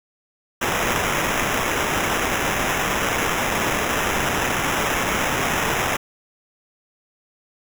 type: noise with sample-and-hold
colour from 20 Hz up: white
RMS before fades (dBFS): -22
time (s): 0.61-5.97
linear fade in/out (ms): 10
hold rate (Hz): 4410
effects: none